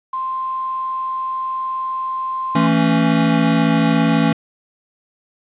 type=tone; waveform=sine; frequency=1046.5 Hz; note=C6; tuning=in tune; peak=-20 dBFS; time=0.13-2.67 s; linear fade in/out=5 ms
type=chord; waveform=square; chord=A major; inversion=second; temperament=equal with one note detuned; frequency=164.81 / 222.8 / 277.2 Hz; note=E3 / A3 / C#4; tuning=0 / +22 / 0 cents; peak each=-18 / -18 / -18 dBFS; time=2.55-4.33 s; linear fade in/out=5 ms
effects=resampled to 8000 Hz + 8-bit